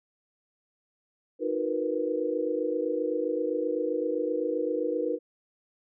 sine chord, B major seventh, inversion first, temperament equal with one note detuned, 311.1 / 362 / 466.2 / 493.9 Hz, D#4 / F#4 / A#4 / B4, 0 / -38 / 0 / 0 cents, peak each -32 / -34 / -31 / -30 dBFS, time 1.39-5.19 s, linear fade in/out 50 ms, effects none

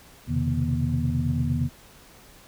sine tone cluster, 82.7 / 125.8 / 134.6 / 153.9 / 239.3 Hz, E2 / B2 / C3 / D#3 / A#3, +6 / +32 / +49 / -19 / +46 cents, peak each -28 dBFS, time 0.27-1.7 s, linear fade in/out 50 ms, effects tanh soft clip ceiling -11 dBFS + pink hiss -51 dBFS RMS until 2.47 s

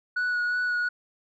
sine tone with vibrato, 1466 Hz, F#6, 16 cents flat, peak -21 dBFS, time 0.16-0.89 s, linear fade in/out 10 ms, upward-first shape sine, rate 2.8 Hz, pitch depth 16 cents each way, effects tanh soft clip ceiling -23 dBFS

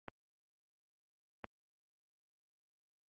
clicks, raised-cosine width 0.5 ms, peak -27 dBFS, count 2, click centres 0.083 / 1.443 s, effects high-pass 60 Hz 12 dB/octave + Opus 24 kbps

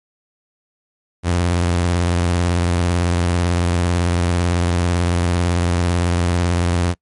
sawtooth tone with vibrato, 87.31 Hz, F2, in tune, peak -11 dBFS, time 1.23-6.95 s, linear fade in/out 50 ms, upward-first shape triangle, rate 18 Hz, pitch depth 78 cents each way, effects noise-tail reverb RT60 0.1 s tail -25 dB re dry + MP3 48 kbps

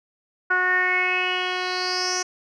10% pulse tone with low-pass filter sweep, 365.6 Hz, F#4, 21 cents flat, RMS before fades -23 dBFS, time 0.5-2.23 s, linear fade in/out 10 ms, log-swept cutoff 1500 to 6200 Hz, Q 6.9, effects none

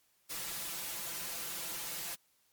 white noise with comb filter, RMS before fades -40 dBFS, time 0.29-2.16 s, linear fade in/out 20 ms, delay 5.9 ms, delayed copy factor +0.95, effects white hiss -72 dBFS RMS until 2.52 s + MP3 96 kbps

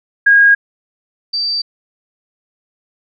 sine tone pair in turn, 1634 / 4652 Hz, G#6 / D8, -29 / -17 cents, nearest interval octave + tritone, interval 1812 cents, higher second, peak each -5 / -15 dBFS, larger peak first, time 0.26-0.55 / 1.33-1.62 s, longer neither, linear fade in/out 10 ms, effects none

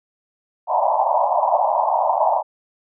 white band-pass noise, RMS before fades -18 dBFS, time 0.67-2.43 s, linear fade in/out 50 ms, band 590 to 1000 Hz, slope 96 dB/octave, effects none

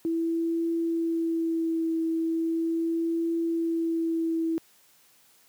sine tone with vibrato, 329.6 Hz, E4, in tune, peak -24 dBFS, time 0.05-4.58 s, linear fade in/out 0 ms, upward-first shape triangle, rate 0.38 Hz, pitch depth 20 cents each way, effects white hiss -60 dBFS RMS until 5.48 s + high-pass 100 Hz 12 dB/octave

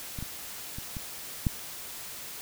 clicks, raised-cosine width 5 ms, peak -24 / -24 / -26 / -24 / -12 dBFS, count 5, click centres 0.188 / 0.226 / 0.785 / 0.968 / 1.468 s, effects white hiss -41 dBFS RMS until 2.41 s

